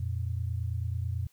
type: tone pair together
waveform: sine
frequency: 87.06 / 116.2 Hz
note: F2 / A#2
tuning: -5 / -5 cents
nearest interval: perfect fourth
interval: 500 cents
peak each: -31 / -33 dBFS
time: 0-1.27 s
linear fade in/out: 5 ms
effects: white hiss -67 dBFS RMS until 1.32 s